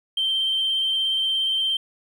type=tone with vibrato; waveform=triangle; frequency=3129 Hz; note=G7; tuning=4 cents flat; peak=-17 dBFS; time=0.17-1.77 s; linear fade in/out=5 ms; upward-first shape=sine; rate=17 Hz; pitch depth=16 cents each way; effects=tanh soft clip ceiling -17 dBFS